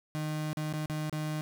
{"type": "tone with dropouts", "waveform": "35% pulse", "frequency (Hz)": 153.7, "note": "D#3", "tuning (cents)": -21, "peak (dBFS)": -30, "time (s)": [0.15, 1.41], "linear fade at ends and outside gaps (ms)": 0, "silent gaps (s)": [[0.531, 0.571], [0.727, 0.737], [0.859, 0.898], [1.096, 1.127]], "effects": []}